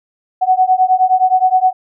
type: beating tone pair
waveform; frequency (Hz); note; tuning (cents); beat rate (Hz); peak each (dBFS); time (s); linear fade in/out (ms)
sine; 740 / 749.6; F#5 / F#5; 0 / +22; 9.6; -12; 0.41-1.73; 20
effects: none